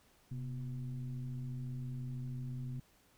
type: tone with frequency modulation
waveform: sine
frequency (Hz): 130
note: C3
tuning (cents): -11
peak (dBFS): -38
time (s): 0.31-2.8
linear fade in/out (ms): 5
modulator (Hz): 114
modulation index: 0.63
effects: pink hiss -68 dBFS RMS until 3.17 s